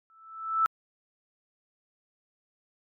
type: tone with exponential growth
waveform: sine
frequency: 1318.5 Hz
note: E6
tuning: in tune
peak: -18 dBFS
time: 0.1-0.66 s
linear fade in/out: 0 ms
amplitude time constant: 120 ms
effects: MP3 96 kbps